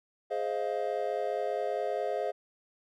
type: chord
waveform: triangle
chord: F minor seventh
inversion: first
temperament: just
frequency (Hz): 419.1 / 523.8 / 628.6 / 698.5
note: Ab4 / C5 / Eb5 / F5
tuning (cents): +16 / +2 / +18 / 0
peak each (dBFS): -33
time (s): 0.3-2.32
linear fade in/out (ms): 20
effects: none